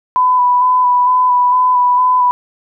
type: tone with vibrato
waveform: sine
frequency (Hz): 996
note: B5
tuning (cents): +14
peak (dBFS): -8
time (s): 0.16-2.31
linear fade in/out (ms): 0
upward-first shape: square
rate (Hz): 2.2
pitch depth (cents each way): 16
effects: none